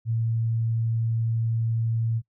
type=tone; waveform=sine; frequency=114 Hz; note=A#2; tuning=38 cents flat; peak=-22 dBFS; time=0.05-2.22 s; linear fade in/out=50 ms; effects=noise-tail reverb RT60 0.1 s tail -23 dB re dry